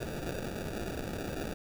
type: noise with sample-and-hold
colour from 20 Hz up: blue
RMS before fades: -37 dBFS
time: 0-1.54 s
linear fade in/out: 10 ms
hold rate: 1050 Hz
effects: none